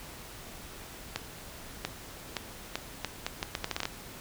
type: accelerating click train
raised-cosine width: 0.2 ms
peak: -13 dBFS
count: 14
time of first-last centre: 1.16-3.854 s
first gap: 690 ms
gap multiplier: 0.75
effects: pink hiss -46 dBFS RMS until 4.2 s